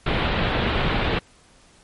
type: low-pass noise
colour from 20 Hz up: pink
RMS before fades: -22 dBFS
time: 0.06-1.19 s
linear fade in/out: 5 ms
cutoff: 3800 Hz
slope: 48 dB/octave
effects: pink hiss -54 dBFS RMS until 1.83 s + MP3 48 kbps

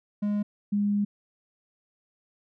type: tone pair in turn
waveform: triangle / sine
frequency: 206.6 / 204.5 Hz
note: G#3 / G#3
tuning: -9 / -26 cents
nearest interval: unison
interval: 17 cents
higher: first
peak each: -22 dBFS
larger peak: neither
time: 0.22-0.43 / 0.72-1.05 s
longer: second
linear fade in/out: 10 ms
effects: none

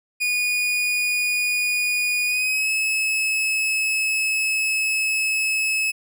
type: tone with pitch glide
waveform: 40% pulse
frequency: 2457 to 2587 Hz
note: D#7 to E7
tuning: -22 to -33 cents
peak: -19 dBFS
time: 0.2-5.92 s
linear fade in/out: 20 ms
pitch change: +89 cents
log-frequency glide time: 2.26-2.7 s
effects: none

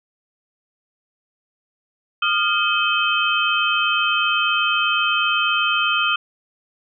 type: tone cluster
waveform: sine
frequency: 1218 / 1398 / 2561 / 3106 Hz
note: D#6 / F6 / D#7 / G7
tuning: -37 / +1 / +49 / -17 cents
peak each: -22 dBFS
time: 2.22-6.16 s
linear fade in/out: 5 ms
effects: none

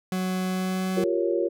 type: tone with pitch glide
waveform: 40% pulse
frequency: 185.5 to 187.33 Hz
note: F#3 to F#3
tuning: +5 to +22 cents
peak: -24 dBFS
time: 0.12-1.04 s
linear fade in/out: 2 ms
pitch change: +17 cents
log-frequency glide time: 0.47-0.92 s
type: chord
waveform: sine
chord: G half-diminished seventh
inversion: third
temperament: equal with one note detuned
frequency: 349.2 / 389.3 / 466.2 / 554.4 Hz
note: F4 / G4 / Bb4 / Db5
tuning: 0 / -12 / 0 / 0 cents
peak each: -25 / -29 / -28 / -28 dBFS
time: 0.96-1.49 s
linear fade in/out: 20 ms
effects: none

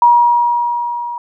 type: tone with level ramp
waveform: sine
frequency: 955 Hz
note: A#5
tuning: 42 cents sharp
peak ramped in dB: -4 to -21 dBFS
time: 0.02-1.18 s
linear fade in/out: 2 ms
effects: none

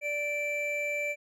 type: tone pair together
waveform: triangle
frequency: 585 / 2340 Hz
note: D5 / D7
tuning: -7 / -7 cents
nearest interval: 2 octaves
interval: 2400 cents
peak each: -32 / -29 dBFS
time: 0.01-1.16 s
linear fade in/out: 50 ms
effects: none

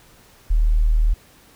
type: tone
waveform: sine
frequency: 38.89 Hz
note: D#1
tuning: in tune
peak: -13 dBFS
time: 0.5-1.14 s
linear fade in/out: 10 ms
effects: pink hiss -51 dBFS RMS until 1.55 s

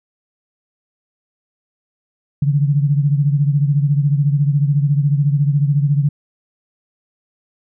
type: beating tone pair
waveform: sine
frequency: 141.6 / 155.6 Hz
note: C#3 / D#3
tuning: +37 / 0 cents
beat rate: 14 Hz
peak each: -13 / -19 dBFS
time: 2.42-6.09 s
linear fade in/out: 5 ms
effects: none

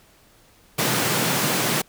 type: high-pass noise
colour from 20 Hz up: pink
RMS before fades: -22 dBFS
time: 0.78-1.82 s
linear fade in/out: 10 ms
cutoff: 120 Hz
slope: 48 dB/octave
effects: pink hiss -55 dBFS RMS until 1.88 s

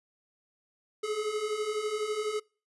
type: beating tone pair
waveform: square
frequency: 417 / 429 Hz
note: G#4 / A4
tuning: +7 / -44 cents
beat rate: 12 Hz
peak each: -36 / -32 dBFS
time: 1.03-2.4 s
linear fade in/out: 10 ms
effects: noise-tail reverb RT60 0.4 s tail -26 dB re dry + resampled to 24000 Hz

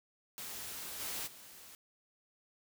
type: noise with level steps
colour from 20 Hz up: white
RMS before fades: -44 / -40 / -54 dBFS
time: 0.38-1.75 s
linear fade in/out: 0 ms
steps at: 0.99 / 1.26 s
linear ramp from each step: 20 ms
effects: none

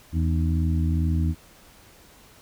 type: harmonic tone with a mistuned harmonic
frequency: 82.41 Hz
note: E2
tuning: in tune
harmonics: 1 / 2 / 3 / 4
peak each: -21 / -27 / -31 / -33 dBFS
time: 0.12-1.35 s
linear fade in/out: 50 ms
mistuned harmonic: 4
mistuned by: -110 cents
effects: pink hiss -52 dBFS RMS until 2.41 s

